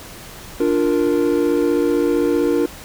triangle chord, Bb major, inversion first, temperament equal, 293.7 / 349.2 / 466.2 Hz, D4 / F4 / Bb4, 0 / 0 / 0 cents, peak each -17 dBFS, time 0.6-2.66 s, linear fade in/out 5 ms, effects pink hiss -37 dBFS RMS until 2.84 s

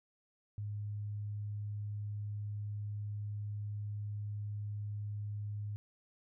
sine tone, 103.83 Hz, G#2, in tune, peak -37 dBFS, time 0.58-5.76 s, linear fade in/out 0 ms, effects none

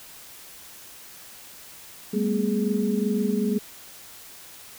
sine tone cluster, 198.7 / 221 / 246.7 / 417.8 Hz, G3 / A3 / B3 / G#4, +24 / +8 / -2 / +10 cents, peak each -25 / -26 / -30 / -28 dBFS, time 2.13-3.59 s, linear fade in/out 10 ms, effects white hiss -45 dBFS RMS until 4.78 s

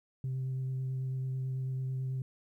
sine tone with vibrato, 130.81 Hz, C3, in tune, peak -30 dBFS, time 0.24-2.22 s, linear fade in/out 2 ms, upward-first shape sine, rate 9.1 Hz, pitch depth 11 cents each way, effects tanh soft clip ceiling -30 dBFS + 12-bit

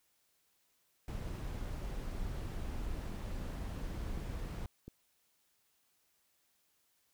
brown noise, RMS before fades -40 dBFS, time 1.08-4.66 s, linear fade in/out 2 ms
clicks, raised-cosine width 3 ms, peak -34 dBFS, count 4, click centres 3.402 / 3.948 / 4.175 / 4.88 s
effects white hiss -75 dBFS RMS until 7.13 s

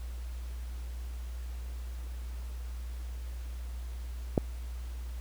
click, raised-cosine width 2 ms, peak -10 dBFS, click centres 4.378 s, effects added 60 Hz sine -36 dBFS peak until 5.2 s + pink hiss -55 dBFS RMS until 5.2 s

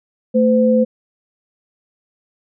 sine tone pair together, 222.8 / 510.4 Hz, A3 / C5, +22 / -43 cents, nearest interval octave + major second, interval 1435 cents, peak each -13 dBFS, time 0.34-0.85 s, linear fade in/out 20 ms, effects none

